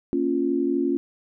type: chord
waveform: sine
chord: Bb minor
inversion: none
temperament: equal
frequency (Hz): 233.1 / 277.2 / 349.2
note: Bb3 / Db4 / F4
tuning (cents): 0 / 0 / 0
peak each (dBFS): -29 / -23 / -24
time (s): 0.13-0.97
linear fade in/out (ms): 0
effects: none